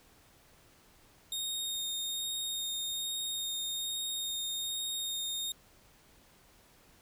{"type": "tone with vibrato", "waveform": "sawtooth", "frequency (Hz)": 3700, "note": "A#7", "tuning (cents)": -14, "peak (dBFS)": -31, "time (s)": [1.32, 5.52], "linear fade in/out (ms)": 2, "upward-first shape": "sine", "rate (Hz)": 1.2, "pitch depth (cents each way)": 8, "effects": ["pink hiss -62 dBFS RMS until 7.01 s"]}